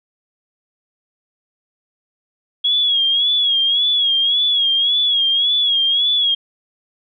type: tone with vibrato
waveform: sine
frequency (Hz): 3322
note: G#7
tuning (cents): 0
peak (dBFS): -13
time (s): 2.64-6.35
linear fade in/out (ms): 10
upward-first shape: sine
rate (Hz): 1.8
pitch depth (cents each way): 73
effects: none